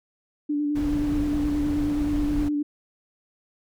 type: tone with vibrato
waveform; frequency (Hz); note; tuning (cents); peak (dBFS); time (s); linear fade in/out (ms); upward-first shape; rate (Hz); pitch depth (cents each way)
sine; 293.7; D4; 0; -22; 0.49-2.63; 10; square; 9.5; 19
type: noise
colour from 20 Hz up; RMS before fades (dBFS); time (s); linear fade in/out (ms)
brown; -30; 0.75-2.49; 10
effects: none